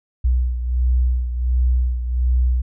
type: beating tone pair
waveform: sine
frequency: 61.74 / 63.14 Hz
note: B1 / B1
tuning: 0 / +39 cents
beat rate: 1.4 Hz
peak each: -16 / -23 dBFS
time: 0.24-2.62 s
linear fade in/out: 10 ms
effects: none